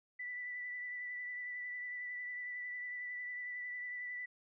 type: tone with vibrato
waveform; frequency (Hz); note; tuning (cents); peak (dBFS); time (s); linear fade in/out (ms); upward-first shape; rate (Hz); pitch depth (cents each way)
sine; 1975.5; B6; 0; -40; 0.19-4.26; 10; triangle; 11; 21
effects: none